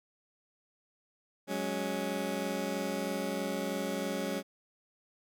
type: chord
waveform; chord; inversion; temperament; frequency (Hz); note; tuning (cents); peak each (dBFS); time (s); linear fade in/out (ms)
20% pulse; F# suspended second; none; just; 185 / 208.1 / 277.5; F#3 / G#3 / C#4; 0 / +4 / +2; -33 / -32 / -32; 1.47-4.43; 50
effects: none